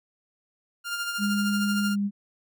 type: tone with tremolo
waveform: sawtooth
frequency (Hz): 1402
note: F6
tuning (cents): +6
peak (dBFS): -23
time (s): 0.84-1.96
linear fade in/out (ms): 50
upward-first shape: sine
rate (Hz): 13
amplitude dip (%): 45
type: tone with pitch glide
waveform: sine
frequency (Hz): 203.9 to 201.7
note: G#3 to G3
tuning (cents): -32 to +50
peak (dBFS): -23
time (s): 1.18-2.11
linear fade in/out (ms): 50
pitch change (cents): -18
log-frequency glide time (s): 1.87-1.99
effects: none